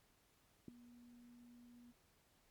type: tone with ADSR envelope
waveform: sine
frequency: 240.7 Hz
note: B3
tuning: 44 cents flat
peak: -40 dBFS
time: 0.68-1.93 s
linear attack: 3 ms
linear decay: 4 ms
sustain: -19 dB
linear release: 30 ms
effects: pink hiss -74 dBFS RMS until 2.5 s + MP3 96 kbps

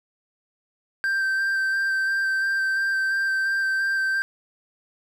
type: tone with vibrato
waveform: triangle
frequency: 1568 Hz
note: G6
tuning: in tune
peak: -19 dBFS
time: 1.04-4.22 s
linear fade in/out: 0 ms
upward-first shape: square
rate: 2.9 Hz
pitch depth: 12 cents each way
effects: none

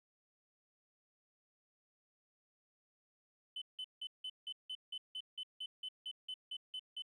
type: tone bursts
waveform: sine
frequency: 3030 Hz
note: F#7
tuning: 40 cents sharp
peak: -39 dBFS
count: 16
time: 3.56-7.022 s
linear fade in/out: 5 ms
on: 57 ms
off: 170 ms
effects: tanh soft clip ceiling -38 dBFS + 13-bit

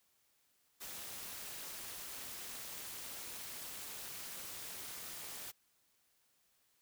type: noise with amplitude modulation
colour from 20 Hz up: white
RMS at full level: -44 dBFS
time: 0.8-5.52 s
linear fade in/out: 20 ms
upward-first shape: sine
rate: 233 Hz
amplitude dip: 60%
effects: white hiss -75 dBFS RMS until 6.81 s

